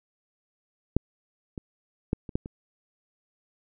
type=clicks; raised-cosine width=3 ms; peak=-7 / -22 / -11 / -25 / -12 / -24 dBFS; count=6; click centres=0.966 / 1.578 / 2.131 / 2.292 / 2.355 / 2.459 s; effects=none